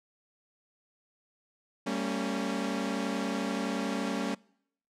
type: chord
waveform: sawtooth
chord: G diminished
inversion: none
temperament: equal with one note detuned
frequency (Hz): 196 / 227.5 / 277.2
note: G3 / Bb3 / Db4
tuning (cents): 0 / -42 / 0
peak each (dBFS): -31 / -30 / -30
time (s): 1.86-4.35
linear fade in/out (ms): 10
effects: noise-tail reverb RT60 0.7 s tail -25 dB re dry + low-pass 8000 Hz 12 dB/octave